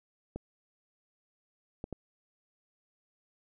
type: clicks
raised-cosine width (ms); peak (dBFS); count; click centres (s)
2; -24; 3; 0.36 / 1.841 / 1.927
effects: none